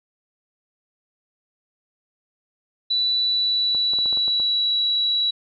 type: tone with pitch glide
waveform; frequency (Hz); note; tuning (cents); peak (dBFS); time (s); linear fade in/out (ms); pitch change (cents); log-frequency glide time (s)
sine; 3962 to 3912; B7 to B7; +5 to -17; -18; 2.9-5.31; 10; -22; 3.15-4.75
type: clicks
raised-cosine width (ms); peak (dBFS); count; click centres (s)
1; -23; 8; 3.749 / 3.935 / 3.988 / 4.059 / 4.128 / 4.173 / 4.28 / 4.4
effects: none